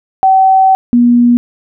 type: tone pair in turn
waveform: sine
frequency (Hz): 764 / 240.6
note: G5 / B3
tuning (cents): -45 / -45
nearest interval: octave + minor sixth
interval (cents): 2000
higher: first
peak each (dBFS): -4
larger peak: neither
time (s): 0.23-0.75 / 0.93-1.37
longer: first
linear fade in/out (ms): 0
effects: none